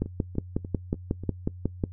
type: two click trains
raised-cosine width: 3 ms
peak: -12 / -24 dBFS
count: 11 / 5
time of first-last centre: 0.02-1.838 / 0.06-1.236 s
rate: 5.5 / 3.4 Hz
effects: noise-tail reverb RT60 0.1 s tail -21 dB re dry + added 90 Hz sine -39 dBFS peak until 1.92 s